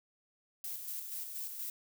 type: noise with tremolo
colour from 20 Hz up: violet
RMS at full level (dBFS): -40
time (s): 0.64-1.7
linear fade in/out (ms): 2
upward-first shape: square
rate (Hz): 4.2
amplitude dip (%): 40
effects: none